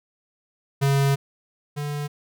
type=tone pair in turn; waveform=square; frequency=138.59 / 146.19 Hz; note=C#3 / D3; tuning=0 / -8 cents; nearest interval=minor second; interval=92 cents; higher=second; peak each=-18 / -27 dBFS; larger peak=first; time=0.81-1.16 / 1.76-2.08 s; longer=first; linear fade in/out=20 ms; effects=none